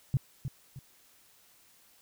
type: tone with echo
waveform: sine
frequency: 133.6 Hz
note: C3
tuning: 36 cents sharp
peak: -22 dBFS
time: 0.14-0.17 s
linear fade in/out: 0 ms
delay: 310 ms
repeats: 2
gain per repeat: -9 dB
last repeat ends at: 0.79 s
effects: white hiss -62 dBFS RMS until 2.01 s